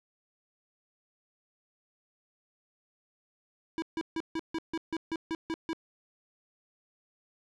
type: tone bursts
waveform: square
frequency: 325.9 Hz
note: E4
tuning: 20 cents flat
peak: -31 dBFS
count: 11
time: 3.78-5.731 s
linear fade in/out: 0 ms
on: 41 ms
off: 150 ms
effects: low-pass 5000 Hz 12 dB/octave